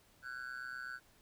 triangle tone with amplitude modulation, 1500 Hz, F#6, 23 cents sharp, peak -36 dBFS, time 0.22-1 s, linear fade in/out 50 ms, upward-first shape sine, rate 128 Hz, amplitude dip 100%, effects pink hiss -67 dBFS RMS until 1.21 s

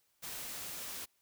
white noise, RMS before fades -43 dBFS, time 0.22-1.06 s, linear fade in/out 20 ms, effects white hiss -75 dBFS RMS until 1.21 s

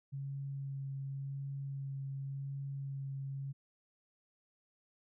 sine tone with vibrato, 137.5 Hz, C#3, 14 cents flat, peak -38 dBFS, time 0.12-3.53 s, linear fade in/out 20 ms, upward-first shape sine, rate 0.9 Hz, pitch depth 12 cents each way, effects none

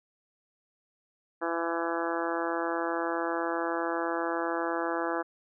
harmonic tone, 167.7 Hz, E3, 30 cents sharp, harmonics 2 / 3 / 4 / 5 / 6 / 7 / 8 / 9 / 10, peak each -33 / -35 / -36 / -37 / -38 / -38 / -39 / -40 / -40 dBFS, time 1.41-5.23 s, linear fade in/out 20 ms, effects none

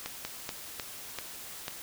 slowing click train, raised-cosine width 0.2 ms, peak -17 dBFS, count 6, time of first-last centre 0.06-1.681 s, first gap 190 ms, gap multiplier 1.27, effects white hiss -44 dBFS RMS until 1.82 s

